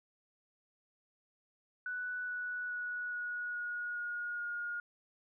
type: tone with pitch steps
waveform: sine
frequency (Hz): 1484 / 1474.6 / 1465.3 / 1456 / 1446.8 / 1437.6 / 1428.5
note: F#6 / F#6 / F#6 / F#6 / F#6 / F6 / F6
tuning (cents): +5 / -6 / -17 / -28 / -39 / +50 / +39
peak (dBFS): -36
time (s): 1.86-4.8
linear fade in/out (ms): 2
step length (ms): 420
effects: none